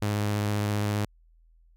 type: tone with vibrato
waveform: sawtooth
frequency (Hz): 103.83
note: G#2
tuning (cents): 0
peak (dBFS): -21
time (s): 0.02-1.05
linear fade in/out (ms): 5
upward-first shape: sine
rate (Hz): 15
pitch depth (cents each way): 16
effects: added 41 Hz sine -56 dBFS peak until 1.76 s